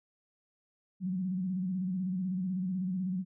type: tone with vibrato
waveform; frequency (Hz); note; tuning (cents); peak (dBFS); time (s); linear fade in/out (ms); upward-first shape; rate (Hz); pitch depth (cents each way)
sine; 185; F#3; 0; -30; 1-3.25; 50; square; 16; 61
effects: none